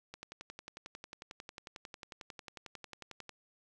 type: click train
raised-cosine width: 0.2 ms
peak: -28 dBFS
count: 36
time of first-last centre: 0.14-3.293 s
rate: 11.1 Hz
effects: none